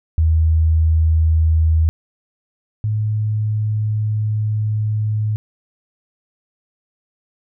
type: tone pair in turn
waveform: sine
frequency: 80 / 107.22 Hz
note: D#2 / A2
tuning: +49 / -44 cents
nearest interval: perfect fourth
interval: 507 cents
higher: second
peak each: -11 / -16 dBFS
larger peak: first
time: 0.18-1.89 / 2.84-5.36 s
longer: second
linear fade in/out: 0 ms
effects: none